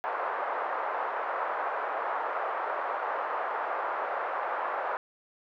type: band-pass noise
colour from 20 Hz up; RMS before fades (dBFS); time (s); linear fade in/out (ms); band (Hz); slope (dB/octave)
white; -32; 0.04-4.97; 0; 530 to 1300; 24
effects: none